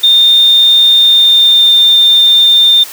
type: tone with pitch glide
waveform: sine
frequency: 3631 to 3608 Hz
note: A#7 to A7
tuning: -46 to +43 cents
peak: -3 dBFS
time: 0.03-2.84 s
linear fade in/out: 10 ms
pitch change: -11 cents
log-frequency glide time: 0.97-1.75 s
effects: white hiss -28 dBFS RMS until 2.92 s + high-pass 300 Hz 12 dB/octave